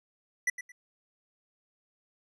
square tone with echo, 1970 Hz, B6, 5 cents flat, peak -25 dBFS, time 0.47-0.5 s, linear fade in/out 5 ms, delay 110 ms, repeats 2, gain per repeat -12 dB, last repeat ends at 0.72 s, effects low-pass 10000 Hz 12 dB/octave

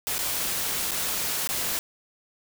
white noise with dropouts, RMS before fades -28 dBFS, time 0.07-1.79 s, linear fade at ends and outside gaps 0 ms, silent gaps 0.182-0.19 / 0.91-0.917 / 1.474-1.49 s, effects none

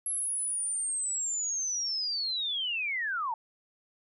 sine linear sweep, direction down, 11175 to 859 Hz, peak -29 dBFS, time 0.06-3.34 s, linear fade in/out 2 ms, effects none

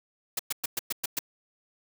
white noise bursts, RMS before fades -29 dBFS, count 7, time 0.37-1.191 s, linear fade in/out 5 ms, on 23 ms, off 110 ms, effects none

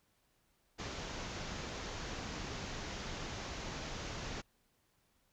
pink low-pass noise, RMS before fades -43 dBFS, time 0.78-4.42 s, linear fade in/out 20 ms, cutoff 7000 Hz, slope 96 dB/octave, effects pink hiss -75 dBFS RMS until 5.32 s

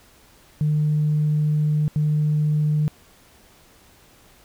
sine tone bursts at uneven times, 151.2 Hz, D#3, 49 cents flat, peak -16 dBFS, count 2, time 0.61-1.88 / 1.96-2.88 s, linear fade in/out 0 ms, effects tanh soft clip ceiling -13 dBFS + pink hiss -53 dBFS RMS until 4.44 s

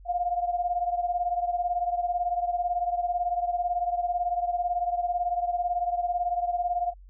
sine beating tone pair, 702 / 720 Hz, F5 / F#5, +9 / -47 cents, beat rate 18 Hz, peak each -26 / -30 dBFS, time 0.05-6.94 s, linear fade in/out 50 ms, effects added 46 Hz sine -46 dBFS peak until 7.09 s

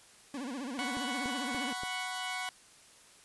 40% pulse tone with vibrato, 261.6 Hz, C4, in tune, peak -36 dBFS, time 0.34-1.73 s, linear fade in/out 2 ms, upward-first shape sine, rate 15 Hz, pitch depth 190 cents each way
15% pulse chord, F# suspended fourth, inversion none, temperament equal, 740 / 987.8 / 1108.7 Hz, F#5 / B5 / C#6, 0 / 0 / 0 cents, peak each -31 / -35 / -35 dBFS, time 0.79-2.49 s, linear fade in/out 0 ms
click train, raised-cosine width 2 ms, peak -30 dBFS, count 4, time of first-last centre 0.97-1.835 s, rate 3.47 Hz
effects white hiss -58 dBFS RMS until 3.24 s + resampled to 24000 Hz

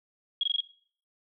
sine tone bursts, 3300 Hz, G#7, 12 cents flat, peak -23 dBFS, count 5, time 0.41-0.605 s, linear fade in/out 2 ms, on 23 ms, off 20 ms, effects noise-tail reverb RT60 0.5 s tail -20 dB re dry

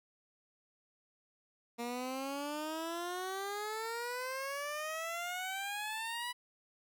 15% pulse exponential sweep, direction up, 234.2 to 987.8 Hz, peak -31 dBFS, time 1.78-6.33 s, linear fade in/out 20 ms, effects none

